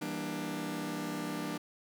sawtooth chord, E half-diminished seventh, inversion none, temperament just, 164.81 / 197.78 / 237.3 / 296.7 Hz, E3 / G3 / Bb3 / D4, 0 / +16 / +31 / +18 cents, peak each -38 / -38 / -38 / -34 dBFS, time 0.01-1.58 s, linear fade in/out 10 ms, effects none

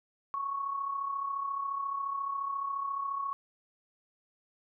sine tone with amplitude modulation, 1108 Hz, C#6, 1 cent flat, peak -29 dBFS, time 0.34-3.33 s, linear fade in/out 0 ms, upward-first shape sine, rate 34.3 Hz, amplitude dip 55%, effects none

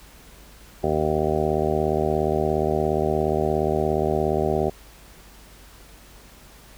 harmonic tone, 77.1 Hz, D#2, 15 cents flat, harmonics 1 / 2 / 3 / 4 / 5 / 6 / 7 / 8 / 9 / 10, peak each -30 / -29 / -30 / -34 / -24 / -29 / -34 / -28 / -29 / -31 dBFS, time 0.83-4.7 s, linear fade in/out 10 ms, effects added 50 Hz sine -49 dBFS peak until 6.77 s + pink hiss -49 dBFS RMS until 6.77 s

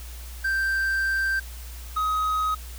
triangle tone pair in turn, 1568 / 1262.3 Hz, G6 / D#6, 0 / +25 cents, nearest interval major third, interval 375 cents, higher first, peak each -20 dBFS, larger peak neither, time 0.44-1.4 / 1.96-2.55 s, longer first, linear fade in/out 10 ms, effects added 60 Hz sine -36 dBFS peak until 2.78 s + white hiss -45 dBFS RMS until 2.78 s

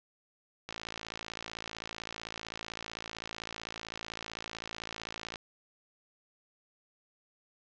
click train, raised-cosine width 0.2 ms, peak -21 dBFS, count 261, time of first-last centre 0.69-5.358 s, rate 55.7 Hz, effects low-pass 6000 Hz 12 dB/octave

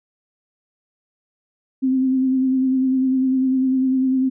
sine tone with vibrato, 261.3 Hz, C4, 2 cents flat, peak -15 dBFS, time 1.82-4.3 s, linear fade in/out 20 ms, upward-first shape sine, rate 10 Hz, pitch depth 27 cents each way, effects none

